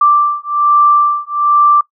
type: beating tone pair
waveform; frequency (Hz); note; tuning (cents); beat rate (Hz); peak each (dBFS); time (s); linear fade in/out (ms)
sine; 1174.7 / 1175.9; D6 / D6; 0 / +2; 1.2; -11; 0.01-1.81; 5
effects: noise-tail reverb RT60 0.1 s tail -20 dB re dry